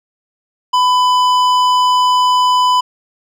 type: tone with hard clipping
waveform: sine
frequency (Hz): 1000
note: B5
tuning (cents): +21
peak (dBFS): -11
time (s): 0.73-2.81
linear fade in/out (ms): 10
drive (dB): 11
effects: none